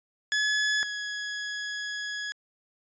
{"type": "tone pair in turn", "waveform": "sawtooth", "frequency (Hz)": [1703, 1677.6], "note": ["G#6", "G#6"], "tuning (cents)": [43, 17], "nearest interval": "unison", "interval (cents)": 26, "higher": "first", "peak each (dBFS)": [-20, -28], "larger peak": "first", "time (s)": [[0.32, 0.83], [0.83, 2.32]], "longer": "second", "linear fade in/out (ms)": 0, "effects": ["resampled to 16000 Hz"]}